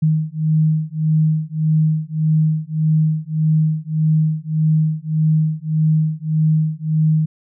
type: beating tone pair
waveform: sine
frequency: 155.56 / 157.26 Hz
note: D#3 / D#3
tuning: 0 / +19 cents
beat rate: 1.7 Hz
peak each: -17 dBFS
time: 0.02-7.26 s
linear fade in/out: 10 ms
effects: none